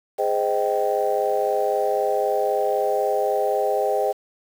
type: chord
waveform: sine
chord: Ab major seventh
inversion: none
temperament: just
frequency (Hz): 415.3 / 519.1 / 623 / 778.7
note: Ab4 / C5 / Eb5 / G5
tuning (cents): 0 / -14 / +2 / -12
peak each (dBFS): -24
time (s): 0.18-4.13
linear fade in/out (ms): 20
effects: tanh soft clip ceiling -9 dBFS + 7-bit